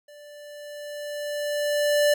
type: tone with level ramp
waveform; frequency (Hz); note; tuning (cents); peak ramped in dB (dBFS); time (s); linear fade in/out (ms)
square; 587.3; D5; 0; -46 to -17; 0.08-2.14; 5
effects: none